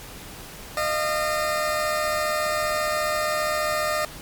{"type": "tone pair together", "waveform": "20% pulse", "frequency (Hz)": [611, 685.8], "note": ["D#5", "F5"], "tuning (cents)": [-32, -32], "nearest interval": "major second", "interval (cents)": 200, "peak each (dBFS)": [-18, -25], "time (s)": [0.77, 4.05], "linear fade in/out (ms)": 2, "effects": ["pink hiss -40 dBFS RMS until 4.21 s", "MP3 96 kbps"]}